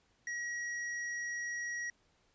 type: tone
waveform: square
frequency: 1907 Hz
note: A#6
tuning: 39 cents sharp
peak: -37 dBFS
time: 0.27-1.9 s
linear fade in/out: 2 ms
effects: pink hiss -72 dBFS RMS until 2.34 s + resampled to 16000 Hz